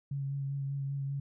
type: tone with vibrato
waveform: sine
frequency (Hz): 138.59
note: C#3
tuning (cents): 0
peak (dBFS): -32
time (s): 0.11-1.2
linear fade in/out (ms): 5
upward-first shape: sine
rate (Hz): 5.1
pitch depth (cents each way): 19
effects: none